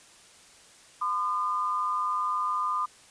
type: tone pair together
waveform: sine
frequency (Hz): 1019.8 / 1214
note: C6 / D#6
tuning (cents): -45 / -43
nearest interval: minor third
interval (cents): 302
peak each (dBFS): -30 / -27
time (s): 1.01-2.86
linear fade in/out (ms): 10
effects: white hiss -54 dBFS RMS until 3.1 s + resampled to 22050 Hz